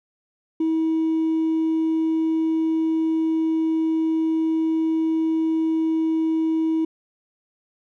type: tone with hard clipping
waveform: triangle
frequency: 321.4 Hz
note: E4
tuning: 44 cents flat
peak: -18 dBFS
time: 0.6-6.85 s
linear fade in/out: 5 ms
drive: 2 dB
effects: none